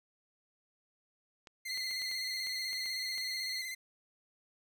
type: clicks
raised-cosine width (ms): 0.2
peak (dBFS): -33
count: 9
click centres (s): 1.472 / 1.775 / 1.911 / 2.019 / 2.114 / 2.47 / 2.731 / 2.859 / 3.18
type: tone with vibrato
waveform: sawtooth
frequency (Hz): 2053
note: C7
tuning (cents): -33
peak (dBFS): -35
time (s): 1.65-3.75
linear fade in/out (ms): 10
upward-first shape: square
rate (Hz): 16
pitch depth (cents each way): 36
type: tone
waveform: sine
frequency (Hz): 4284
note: C8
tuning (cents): +40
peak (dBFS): -37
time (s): 1.69-3.62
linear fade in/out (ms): 10
effects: none